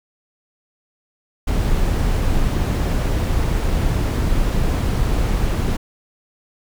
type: noise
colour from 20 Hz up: brown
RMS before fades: -18 dBFS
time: 1.47-5.77 s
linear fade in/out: 10 ms
effects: none